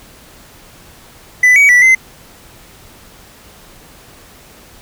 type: tone with pitch steps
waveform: triangle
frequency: 1995 / 2262 / 1962 / 2061 Hz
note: B6 / C#7 / B6 / C7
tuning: +17 / +34 / -12 / -27 cents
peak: -3 dBFS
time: 1.43-1.95 s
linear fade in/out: 5 ms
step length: 130 ms
effects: pink hiss -41 dBFS RMS until 4.81 s